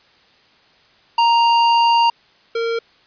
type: tone pair in turn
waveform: square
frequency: 932.3 / 460.5 Hz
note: A#5 / A#4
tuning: 0 / -21 cents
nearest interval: octave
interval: 1221 cents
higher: first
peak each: -12 / -19 dBFS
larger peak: first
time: 1.18-2.1 / 2.55-2.79 s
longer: first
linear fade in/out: 5 ms
effects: white hiss -53 dBFS RMS until 3.06 s + resampled to 11025 Hz